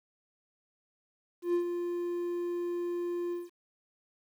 triangle tone with ADSR envelope, 349.1 Hz, F4, 1 cent flat, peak -22 dBFS, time 1.42-3.5 s, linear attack 120 ms, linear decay 97 ms, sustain -7 dB, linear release 180 ms, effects 10-bit

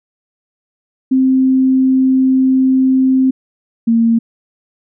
sine tone pair in turn, 261.8 / 229.6 Hz, C4 / A#3, +1 / -26 cents, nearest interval major second, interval 227 cents, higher first, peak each -8 dBFS, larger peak neither, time 1.11-3.31 / 3.87-4.19 s, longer first, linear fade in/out 10 ms, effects none

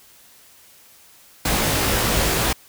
pink noise with comb filter, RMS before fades -20 dBFS, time 1.45-2.53 s, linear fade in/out 5 ms, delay 18 ms, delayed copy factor +0.8, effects white hiss -50 dBFS RMS until 2.68 s

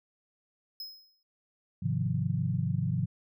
square tone with exponential decay, 5120 Hz, D#8, 49 cents sharp, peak -36 dBFS, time 0.8-1.23 s, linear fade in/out 2 ms, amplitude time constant 92 ms
sine chord, F minor seventh, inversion first, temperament equal with one note detuned, 103.83 / 130.81 / 155.56 / 176.13 Hz, Ab2 / C3 / Eb3 / F3, 0 / 0 / 0 / +15 cents, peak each -33 / -31 / -33 / -33 dBFS, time 1.82-3.06 s, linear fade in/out 10 ms
effects none

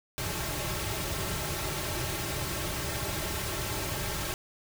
pink noise with comb filter, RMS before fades -33 dBFS, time 0.18-4.34 s, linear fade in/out 0 ms, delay 4.1 ms, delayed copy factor -0.8, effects none

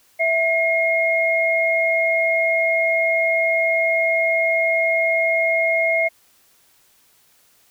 sine tone pair together, 659.3 / 2145 Hz, E5 / C7, 0 / +42 cents, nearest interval octave + minor sixth, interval 2042 cents, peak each -19 / -18 dBFS, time 0.19-6.09 s, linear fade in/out 20 ms, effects white hiss -57 dBFS RMS until 7.7 s

